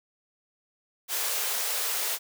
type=high-pass noise; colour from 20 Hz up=white; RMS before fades=-29 dBFS; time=1.08-2.19 s; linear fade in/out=50 ms; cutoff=380 Hz; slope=96 dB/octave; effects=none